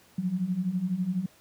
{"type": "beating tone pair", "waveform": "sine", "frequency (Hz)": [174.61, 186.61], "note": ["F3", "F#3"], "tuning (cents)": [0, 15], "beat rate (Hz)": 12, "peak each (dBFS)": [-31, -27], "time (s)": [0.18, 1.26], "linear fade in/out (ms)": 5, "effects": ["pink hiss -58 dBFS RMS until 1.4 s", "high-pass 100 Hz 12 dB/octave"]}